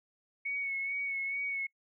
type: tone with vibrato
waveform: sine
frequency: 2217 Hz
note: C#7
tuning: in tune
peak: -32 dBFS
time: 0.45-1.67 s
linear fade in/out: 10 ms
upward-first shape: sine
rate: 2.3 Hz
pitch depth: 30 cents each way
effects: noise-tail reverb RT60 0.1 s tail -25 dB re dry